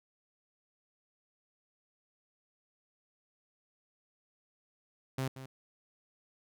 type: tone with echo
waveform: sawtooth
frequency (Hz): 132.1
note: C3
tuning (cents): +17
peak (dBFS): -28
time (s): 5.18-5.28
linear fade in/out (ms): 5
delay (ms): 180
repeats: 1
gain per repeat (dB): -12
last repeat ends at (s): 5.46
effects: none